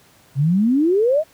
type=exponential sweep; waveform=sine; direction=up; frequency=129.9 to 659.3 Hz; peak=-13 dBFS; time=0.35-1.24 s; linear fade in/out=50 ms; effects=pink hiss -52 dBFS RMS until 1.33 s + high-pass 80 Hz 12 dB/octave